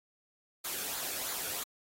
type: noise with flanger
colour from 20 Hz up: white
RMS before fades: -37 dBFS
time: 0.64-1.64 s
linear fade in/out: 10 ms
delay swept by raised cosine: 0.35 to 1.03 ms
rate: 3 Hz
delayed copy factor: -0.5
effects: AAC 48 kbps